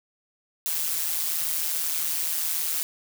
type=noise with amplitude modulation; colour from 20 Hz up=blue; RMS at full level=-24 dBFS; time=0.66-2.83 s; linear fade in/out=0 ms; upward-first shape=sine; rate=161 Hz; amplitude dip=70%; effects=none